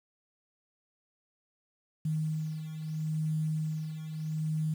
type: beating tone pair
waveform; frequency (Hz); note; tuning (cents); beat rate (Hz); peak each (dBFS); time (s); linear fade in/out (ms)
sine; 155.56 / 156.32; D#3 / D#3; 0 / +8; 0.76; -37 / -31; 2.05-4.74; 5
effects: 9-bit